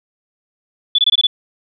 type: tone bursts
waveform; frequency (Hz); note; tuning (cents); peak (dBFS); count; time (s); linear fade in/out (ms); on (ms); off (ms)
sine; 3456; A7; -32; -9; 6; 0.95-1.27; 5; 35; 22
effects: none